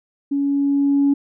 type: tone with level ramp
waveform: sine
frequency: 281 Hz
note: C#4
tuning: 24 cents sharp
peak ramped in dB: -17 to -11 dBFS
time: 0.31-1.14 s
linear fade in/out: 10 ms
effects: tanh soft clip ceiling -9 dBFS